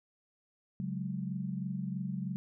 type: chord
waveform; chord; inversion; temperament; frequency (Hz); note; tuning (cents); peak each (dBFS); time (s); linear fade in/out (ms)
sine; C# suspended fourth; none; just; 138.59 / 184.79 / 207.9; C#3 / F#3 / G#3; 0 / -2 / +2; -39 / -36 / -40; 0.8-2.36; 0
effects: none